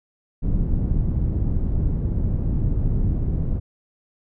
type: low-pass noise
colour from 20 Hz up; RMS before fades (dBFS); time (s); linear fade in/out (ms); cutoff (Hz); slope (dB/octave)
pink; -21; 0.42-3.6; 20; 170; 12
effects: none